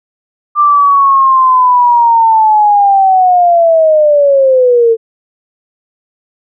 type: linear sweep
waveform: sine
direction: down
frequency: 1189 to 446.7 Hz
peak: -4 dBFS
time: 0.55-4.97 s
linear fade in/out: 50 ms
effects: none